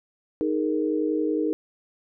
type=chord; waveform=sine; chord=D# suspended fourth; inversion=none; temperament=equal; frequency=311.1 / 415.3 / 466.2 Hz; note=D#4 / G#4 / A#4; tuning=0 / 0 / 0 cents; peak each=-24 / -28 / -28 dBFS; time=0.41-1.53 s; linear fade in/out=0 ms; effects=none